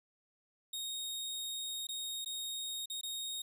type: tone with dropouts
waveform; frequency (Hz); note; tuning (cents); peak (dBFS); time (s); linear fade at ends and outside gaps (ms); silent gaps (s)
sawtooth; 3729; A#7; 0; -35; 0.73-3.42; 5; 1.87-1.888 / 2.247-2.259 / 2.858-2.899 / 3.012-3.032
effects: none